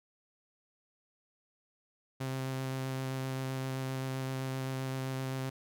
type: tone with vibrato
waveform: sawtooth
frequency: 132 Hz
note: C3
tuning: 16 cents sharp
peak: -30 dBFS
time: 2.2-5.5 s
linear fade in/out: 10 ms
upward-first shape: square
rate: 7.7 Hz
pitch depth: 9 cents each way
effects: none